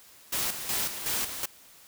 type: noise with tremolo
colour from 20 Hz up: white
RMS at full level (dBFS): -29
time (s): 0.32-1.46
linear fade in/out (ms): 10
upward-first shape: square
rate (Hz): 2.7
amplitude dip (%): 60
effects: white hiss -54 dBFS RMS until 1.87 s